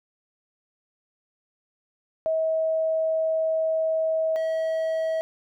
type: tone pair in turn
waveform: sine / triangle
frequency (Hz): 641 / 643.8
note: E5 / E5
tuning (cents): -49 / -41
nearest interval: unison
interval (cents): 8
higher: second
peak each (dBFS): -21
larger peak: neither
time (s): 2.26-4.36 / 4.36-5.21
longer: first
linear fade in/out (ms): 0
effects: none